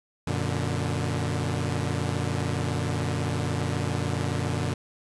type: chord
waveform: sawtooth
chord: Gb augmented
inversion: none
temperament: equal with one note detuned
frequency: 92.5 / 119.4 / 146.83 Hz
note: Gb2 / Bb2 / D3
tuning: 0 / +42 / 0 cents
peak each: -26 dBFS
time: 0.27-4.74 s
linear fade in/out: 5 ms
effects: resampled to 24000 Hz + 9-bit